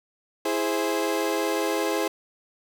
30% pulse chord, E augmented, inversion none, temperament equal, 329.6 / 415.3 / 523.3 Hz, E4 / G#4 / B#4, 0 / 0 / 0 cents, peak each -25 / -25 / -26 dBFS, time 0.45-2.08 s, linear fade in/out 5 ms, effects none

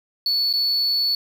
triangle tone with dropouts, 4435 Hz, C#8, in tune, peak -16 dBFS, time 0.26-1.15 s, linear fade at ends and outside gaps 2 ms, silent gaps 0.529-0.536 s, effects tanh soft clip ceiling -13 dBFS + 7-bit

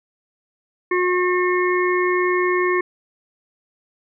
harmonic tone, 361.1 Hz, F#4, 42 cents flat, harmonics 1 / 3 / 5 / 6, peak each -18 / -23 / -25 / -26 dBFS, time 0.91-2.81 s, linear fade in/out 5 ms, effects none

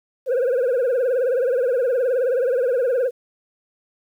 sine tone with vibrato, 503 Hz, B4, 32 cents sharp, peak -14 dBFS, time 0.26-3.11 s, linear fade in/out 50 ms, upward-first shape triangle, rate 19 Hz, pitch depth 150 cents each way, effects tanh soft clip ceiling -16 dBFS + 9-bit

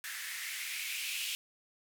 violet noise with band-pass filter sweep, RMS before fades -39 dBFS, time 0.04-1.35 s, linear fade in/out 0 ms, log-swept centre 1700 to 2800 Hz, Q 4.1, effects none

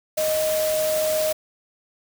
sine tone in noise, 622.3 Hz, D#5, in tune, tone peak -20 dBFS, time 0.17-1.33 s, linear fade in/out 10 ms, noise white, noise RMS -29 dBFS, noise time 0.17-1.33 s, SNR +6 dB, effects none

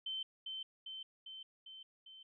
sine tone with echo, 3088 Hz, G7, 27 cents flat, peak -38 dBFS, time 0.06-0.23 s, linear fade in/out 5 ms, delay 400 ms, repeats 5, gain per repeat -3 dB, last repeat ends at 2.23 s, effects none

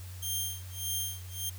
10% pulse tone with tremolo, 3186 Hz, G7, 27 cents sharp, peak -22 dBFS, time 0.22-1.5 s, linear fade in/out 10 ms, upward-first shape sine, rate 1.7 Hz, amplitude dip 100%, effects added 91 Hz sine -41 dBFS peak until 1.58 s + white hiss -52 dBFS RMS until 1.58 s

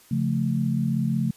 sine chord, Db augmented, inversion none, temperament equal, 138.59 / 174.61 / 220 Hz, Db3 / F3 / A3, 0 / 0 / 0 cents, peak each -25 / -27 / -25 dBFS, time 0.11-1.31 s, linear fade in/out 5 ms, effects white hiss -54 dBFS RMS until 1.36 s + resampled to 32000 Hz

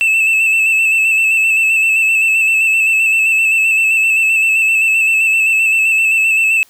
triangle tone with vibrato, 2637 Hz, E7, in tune, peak -8 dBFS, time 0.01-6.63 s, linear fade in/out 0 ms, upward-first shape square, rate 7.7 Hz, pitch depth 27 cents each way, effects white hiss -50 dBFS RMS until 6.69 s

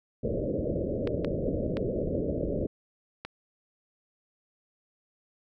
white low-pass noise, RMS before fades -30 dBFS, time 0.23-2.67 s, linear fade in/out 10 ms, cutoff 600 Hz, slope 96 dB/octave
clicks, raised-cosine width 0.3 ms, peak -20 dBFS, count 4, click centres 1.074 / 1.247 / 1.77 / 3.25 s
effects none

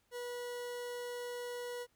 40% pulse tone, 486.4 Hz, B4, 26 cents flat, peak -39 dBFS, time 0.11-1.87 s, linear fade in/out 50 ms, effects pink hiss -75 dBFS RMS until 1.95 s

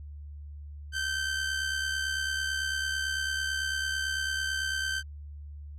sawtooth tone with amplitude modulation, 1551 Hz, G6, 19 cents flat, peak -23 dBFS, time 0.92-5.03 s, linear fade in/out 50 ms, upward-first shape sine, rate 69 Hz, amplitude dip 50%, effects added 73 Hz sine -40 dBFS peak until 5.78 s + low-pass 9000 Hz 12 dB/octave

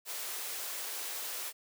white high-pass noise, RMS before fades -39 dBFS, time 0.05-1.53 s, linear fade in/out 50 ms, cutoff 370 Hz, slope 24 dB/octave, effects none

